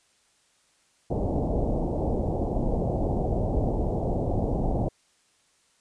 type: low-pass noise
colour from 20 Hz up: pink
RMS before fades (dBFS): -26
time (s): 1.1-4.89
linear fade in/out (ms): 10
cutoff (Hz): 780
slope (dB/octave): 48
effects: white hiss -65 dBFS RMS until 5.8 s + resampled to 22050 Hz